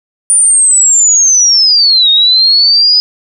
sine linear two-way sweep, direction down then up, 9397 to 3700 to 5010 Hz, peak -4 dBFS, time 0.3-3 s, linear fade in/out 0 ms, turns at 2.1 s, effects none

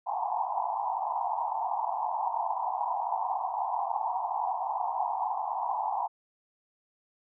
white band-pass noise, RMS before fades -31 dBFS, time 0.06-6.08 s, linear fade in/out 20 ms, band 710 to 1000 Hz, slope 96 dB/octave, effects none

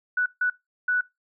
sine tone bursts at uneven times, 1480 Hz, F#6, in tune, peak -20 dBFS, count 3, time 0.17-0.26 / 0.41-0.5 / 0.88-1.01 s, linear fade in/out 5 ms, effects noise-tail reverb RT60 0.2 s tail -21 dB re dry

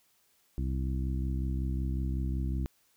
harmonic tone, 65.41 Hz, C2, in tune, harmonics 1 / 2 / 3 / 4 / 5, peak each -30 / -36 / -40 / -42 / -44 dBFS, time 0.58-2.66 s, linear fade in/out 0 ms, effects white hiss -69 dBFS RMS until 2.96 s

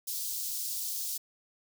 white high-pass noise, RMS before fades -35 dBFS, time 0.07-1.18 s, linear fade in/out 10 ms, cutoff 4200 Hz, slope 24 dB/octave, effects none

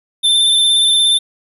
square tone with vibrato, 3556 Hz, A7, 18 cents sharp, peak -10 dBFS, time 0.23-1.19 s, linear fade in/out 20 ms, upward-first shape square, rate 17 Hz, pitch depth 17 cents each way, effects resampled to 32000 Hz

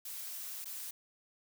blue noise with dropouts, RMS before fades -43 dBFS, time 0.05-0.91 s, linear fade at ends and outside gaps 5 ms, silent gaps 0.645-0.655 s, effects none

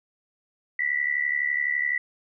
sine tone with amplitude modulation, 1966 Hz, B6, 8 cents flat, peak -19 dBFS, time 0.79-1.98 s, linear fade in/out 5 ms, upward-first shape sine, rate 71.9 Hz, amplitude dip 80%, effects none

